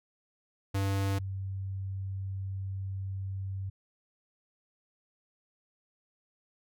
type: tone pair in turn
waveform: square / sine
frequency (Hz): 98 / 96.37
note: G2 / G2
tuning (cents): 0 / -29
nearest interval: unison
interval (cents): 29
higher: first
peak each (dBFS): -28 / -33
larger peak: first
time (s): 0.74-1.19 / 1.19-3.7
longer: second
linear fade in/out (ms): 10
effects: none